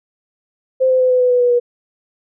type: tone with pitch steps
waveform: sine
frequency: 520 / 514.6 / 509.3 / 504 / 498.8 / 493.7 / 488.6 / 483.5 Hz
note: C5 / C5 / C5 / B4 / B4 / B4 / B4 / B4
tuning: -11 / -29 / -47 / +35 / +17 / -1 / -19 / -37 cents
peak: -10 dBFS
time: 0.8-1.6 s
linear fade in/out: 20 ms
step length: 100 ms
effects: none